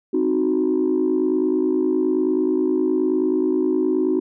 sine chord, C diminished, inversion none, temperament equal, 261.6 / 311.1 / 370 Hz, C4 / Eb4 / Gb4, 0 / 0 / 0 cents, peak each -22 / -20 / -19 dBFS, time 0.13-4.2 s, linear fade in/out 10 ms, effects tanh soft clip ceiling -11 dBFS

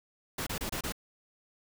pink noise bursts, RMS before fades -35 dBFS, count 5, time 0.38-0.923 s, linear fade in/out 5 ms, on 87 ms, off 27 ms, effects none

